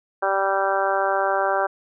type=harmonic tone; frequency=194.8 Hz; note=G3; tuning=11 cents flat; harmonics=2 / 3 / 4 / 5 / 6 / 7 / 8; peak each=-28 / -24 / -24 / -28 / -29 / -28 / -28 dBFS; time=0.22-1.67 s; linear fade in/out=10 ms; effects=none